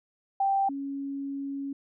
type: tone pair in turn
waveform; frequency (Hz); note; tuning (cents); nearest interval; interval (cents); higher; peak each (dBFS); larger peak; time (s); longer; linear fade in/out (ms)
sine; 784 / 277.2; G5 / C#4; 0 / 0; octave + tritone; 1800; first; -22 / -31; first; 0.4-0.69 / 0.69-1.73; second; 5
effects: none